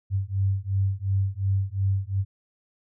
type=beating tone pair; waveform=sine; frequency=96 / 98.8 Hz; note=G2 / G2; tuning=-36 / +14 cents; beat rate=2.8 Hz; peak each=-25 dBFS; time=0.1-2.25 s; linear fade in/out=50 ms; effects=none